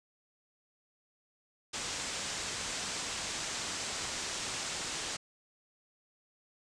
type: low-pass noise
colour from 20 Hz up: white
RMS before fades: -38 dBFS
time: 1.73-5.17 s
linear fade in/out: 10 ms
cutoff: 8200 Hz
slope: 48 dB/octave
effects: none